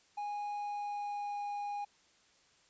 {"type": "tone with pitch glide", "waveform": "triangle", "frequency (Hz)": [825, 818.8], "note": ["G#5", "G#5"], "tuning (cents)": [-12, -25], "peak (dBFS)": -34, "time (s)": [0.17, 1.85], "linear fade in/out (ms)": 10, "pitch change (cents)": -13, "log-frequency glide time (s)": [0.47, 1.4], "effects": ["white hiss -67 dBFS RMS until 2.69 s", "resampled to 16000 Hz"]}